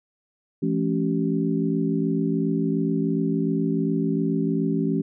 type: tone cluster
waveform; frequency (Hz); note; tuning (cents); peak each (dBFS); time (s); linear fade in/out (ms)
sine; 168.3 / 215.3 / 278.1 / 384.3; E3 / A3 / C#4 / G4; +36 / -37 / +6 / -34; -25 / -26 / -25 / -29; 0.62-5.02; 10
effects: none